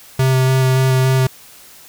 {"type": "tone with vibrato", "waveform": "square", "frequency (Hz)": 130.81, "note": "C3", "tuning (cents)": 0, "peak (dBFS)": -12, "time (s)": [0.19, 1.27], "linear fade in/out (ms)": 5, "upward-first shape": "square", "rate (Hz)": 3.5, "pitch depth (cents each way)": 9, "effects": ["white hiss -42 dBFS RMS until 1.88 s"]}